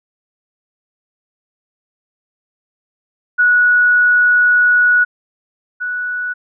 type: tone pair in turn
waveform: sine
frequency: 1465 / 1474.3 Hz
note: F#6 / F#6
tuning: -18 / -7 cents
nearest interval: unison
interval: 11 cents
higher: second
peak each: -8 / -18 dBFS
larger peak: first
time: 3.38-5.05 / 5.8-6.34 s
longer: first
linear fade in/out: 20 ms
effects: none